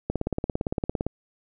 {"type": "click train", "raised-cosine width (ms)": 2, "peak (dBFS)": -12, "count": 18, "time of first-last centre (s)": [0.1, 1.066], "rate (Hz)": 17.6, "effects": []}